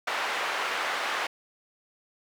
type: band-pass noise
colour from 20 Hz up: white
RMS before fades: -30 dBFS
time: 0.07-1.27 s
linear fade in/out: 5 ms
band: 630 to 1900 Hz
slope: 12 dB/octave
effects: none